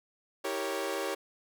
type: chord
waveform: sawtooth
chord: E diminished seventh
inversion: none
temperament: equal with one note detuned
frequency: 324 / 392 / 466.2 / 554.4 Hz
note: E4 / G4 / Bb4 / Db5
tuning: -30 / 0 / 0 / 0 cents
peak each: -36 / -32 / -35 / -32 dBFS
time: 0.44-1.15 s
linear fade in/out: 10 ms
effects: none

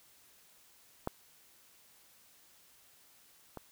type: clicks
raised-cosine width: 1 ms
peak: -19 / -28 dBFS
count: 2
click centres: 1.074 / 3.573 s
effects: white hiss -63 dBFS RMS until 3.71 s

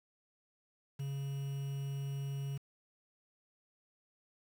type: tone with quantisation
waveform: triangle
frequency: 138.59 Hz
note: C#3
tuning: in tune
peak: -34 dBFS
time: 0.99-2.58 s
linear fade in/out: 10 ms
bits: 9
effects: none

